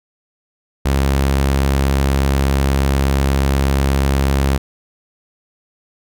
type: tone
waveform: sawtooth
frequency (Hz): 68.3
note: C#2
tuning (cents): -25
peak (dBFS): -9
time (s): 0.85-4.58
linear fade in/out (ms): 10
effects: none